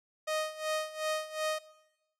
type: tone with tremolo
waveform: sawtooth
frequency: 622 Hz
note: D#5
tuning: 1 cent flat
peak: -25 dBFS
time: 0.27-1.59 s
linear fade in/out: 10 ms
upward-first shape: sine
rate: 2.7 Hz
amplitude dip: 85%
effects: noise-tail reverb RT60 1.0 s tail -19 dB re dry + low-pass 11000 Hz 12 dB/octave